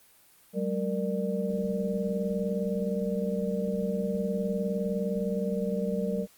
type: tone cluster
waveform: sine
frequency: 188.8 / 208.4 / 464.2 / 595 Hz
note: F#3 / G#3 / A#4 / D5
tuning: +35 / +6 / -7 / +22 cents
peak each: -30 / -34 / -32 / -35 dBFS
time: 0.53-6.27 s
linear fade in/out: 50 ms
effects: white hiss -59 dBFS RMS until 6.37 s + Opus 32 kbps